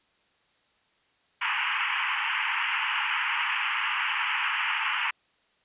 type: band-pass noise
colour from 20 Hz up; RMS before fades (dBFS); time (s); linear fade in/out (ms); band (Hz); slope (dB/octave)
white; -28; 1.41-5.11; 10; 850 to 3000; 96
effects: white hiss -67 dBFS RMS until 5.64 s + resampled to 8000 Hz